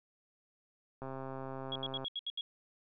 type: click train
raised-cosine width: 1 ms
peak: -29 dBFS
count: 137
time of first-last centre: 1.02-2.043 s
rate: 133 Hz
type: tone bursts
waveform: sine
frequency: 3322 Hz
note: G#7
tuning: in tune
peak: -35 dBFS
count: 7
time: 1.72-2.41 s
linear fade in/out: 2 ms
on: 36 ms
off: 73 ms
effects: none